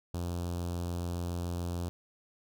sawtooth tone with notch filter, 87 Hz, F2, 6 cents flat, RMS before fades -35 dBFS, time 0.14-1.89 s, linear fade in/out 0 ms, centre 2000 Hz, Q 0.73, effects none

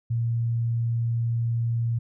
sine tone, 116.54 Hz, A#2, in tune, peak -22 dBFS, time 0.1-1.99 s, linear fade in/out 10 ms, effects none

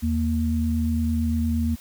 sine tone pair together, 80.3 / 232.2 Hz, E2 / A#3, -45 / -7 cents, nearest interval octave + tritone, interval 1838 cents, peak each -23 dBFS, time 0.02-1.76 s, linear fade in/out 20 ms, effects white hiss -48 dBFS RMS until 1.8 s

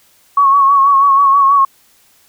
sine tone with vibrato, 1109 Hz, C#6, in tune, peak -6 dBFS, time 0.37-1.65 s, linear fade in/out 5 ms, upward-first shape sine, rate 6.2 Hz, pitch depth 43 cents each way, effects white hiss -51 dBFS RMS until 2.28 s

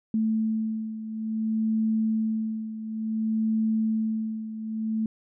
sine beating tone pair, 220 / 220.57 Hz, A3 / A3, 0 / +4 cents, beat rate 0.57 Hz, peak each -25 / -30 dBFS, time 0.14-5.06 s, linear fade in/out 2 ms, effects none

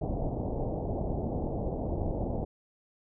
pink low-pass noise, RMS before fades -32 dBFS, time 0.01-2.45 s, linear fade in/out 10 ms, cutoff 780 Hz, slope 48 dB/octave, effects none

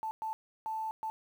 sine tone bursts at uneven times, 880 Hz, A5, in tune, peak -33 dBFS, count 4, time 0.03-0.11 / 0.22-0.33 / 0.66-0.91 / 1.03-1.1 s, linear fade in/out 0 ms, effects 10-bit

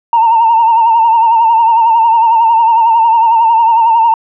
sine tone with vibrato, 913 Hz, A#5, 36 cents flat, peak -4 dBFS, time 0.13-4.14 s, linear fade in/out 2 ms, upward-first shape sine, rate 11 Hz, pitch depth 58 cents each way, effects tanh soft clip ceiling -1 dBFS

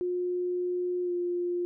sine tone with pitch glide, 358.1 to 352.2 Hz, F4 to F4, +43 to +15 cents, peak -27 dBFS, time 0.01-1.65 s, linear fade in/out 0 ms, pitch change -28 cents, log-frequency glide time 1.03-1.12 s, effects none

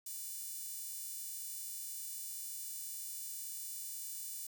5% pulse tone with high-pass filter, 587.3 Hz, D5, in tune, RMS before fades -44 dBFS, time 0.06-4.47 s, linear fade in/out 5 ms, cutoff 11000 Hz, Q 1.7, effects 10-bit

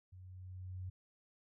sine tone with level ramp, 92.2 Hz, F#2, 6 cents flat, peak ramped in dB -52 to -40 dBFS, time 0.12-0.9 s, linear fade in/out 10 ms, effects none

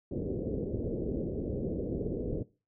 white low-pass noise, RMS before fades -34 dBFS, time 0.11-2.43 s, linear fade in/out 5 ms, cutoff 500 Hz, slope 48 dB/octave, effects noise-tail reverb RT60 0.3 s tail -19 dB re dry

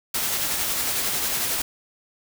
white noise with tremolo, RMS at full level -24 dBFS, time 0.14-1.62 s, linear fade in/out 5 ms, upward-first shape sine, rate 11 Hz, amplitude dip 25%, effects none

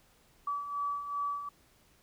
sine beating tone pair, 1146 / 1148.6 Hz, D6 / D6, -43 / -39 cents, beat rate 2.6 Hz, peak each -40 / -33 dBFS, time 0.47-1.49 s, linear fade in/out 5 ms, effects pink hiss -65 dBFS RMS until 2.02 s

